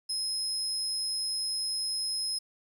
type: tone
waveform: 35% pulse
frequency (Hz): 5130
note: E8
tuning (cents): -48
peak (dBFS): -27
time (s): 0.09-2.39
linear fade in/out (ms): 10
effects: 10-bit